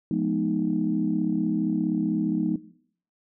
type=chord; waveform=sine; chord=F half-diminished seventh; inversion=none; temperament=equal with one note detuned; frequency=174.61 / 211.6 / 246.9 / 311.1 Hz; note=F3 / Ab3 / Cb4 / Eb4; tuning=0 / +33 / 0 / 0 cents; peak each=-28 / -26 / -29 / -27 dBFS; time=0.11-2.56 s; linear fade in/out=2 ms; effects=noise-tail reverb RT60 0.6 s tail -17 dB re dry + tanh soft clip ceiling -12 dBFS